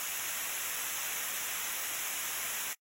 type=noise with comb filter; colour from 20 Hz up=white; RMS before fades=-36 dBFS; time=0-2.73 s; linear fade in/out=0 ms; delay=0.22 ms; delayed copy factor=-0.7; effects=noise-tail reverb RT60 0.1 s tail -24 dB re dry + AAC 48 kbps